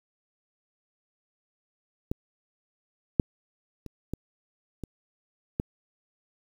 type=clicks; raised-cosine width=3 ms; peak=-15 / -6 / -27 / -18 / -22 / -13 dBFS; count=6; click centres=2.115 / 3.198 / 3.863 / 4.136 / 4.837 / 5.599 s; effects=8-bit